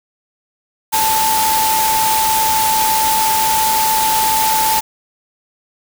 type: tone in noise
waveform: sine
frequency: 880 Hz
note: A5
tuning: in tune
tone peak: -14 dBFS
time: 0.92-4.81 s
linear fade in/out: 20 ms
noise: white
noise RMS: -18 dBFS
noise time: 0.92-4.81 s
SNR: +1 dB
effects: none